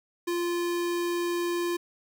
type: tone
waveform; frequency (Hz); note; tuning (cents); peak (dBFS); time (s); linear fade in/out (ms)
square; 347.1; F4; -11; -27; 0.27-1.77; 10
effects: 10-bit